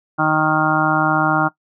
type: harmonic tone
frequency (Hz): 155.56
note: D#3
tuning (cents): 0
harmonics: 1 / 2 / 4 / 5 / 6 / 7 / 8 / 9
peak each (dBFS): -23 / -21 / -25 / -20 / -25 / -24 / -24 / -20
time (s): 0.18-1.49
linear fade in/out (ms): 20
effects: noise-tail reverb RT60 0.1 s tail -18 dB re dry